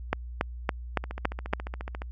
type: two click trains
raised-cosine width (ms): 0.5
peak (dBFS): -9 / -21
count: 6 / 15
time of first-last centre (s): 0.13-1.534 / 1.04-2.019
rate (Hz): 3.56 / 14.3
effects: added 60 Hz sine -36 dBFS peak until 2.11 s